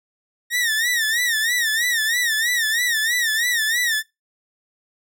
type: tone with vibrato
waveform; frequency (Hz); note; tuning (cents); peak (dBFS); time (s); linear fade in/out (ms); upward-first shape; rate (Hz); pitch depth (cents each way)
sawtooth; 1849; A#6; -15; -15; 0.5-4.03; 50; sine; 3.1; 120
effects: noise-tail reverb RT60 0.2 s tail -21 dB re dry